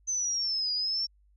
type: linear two-way sweep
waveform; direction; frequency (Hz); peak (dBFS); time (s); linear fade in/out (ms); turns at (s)
sine; down then up; 6200 to 4862 to 5500; -27; 0.07-1.07; 20; 0.73
effects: added 50 Hz sine -60 dBFS peak until 1.36 s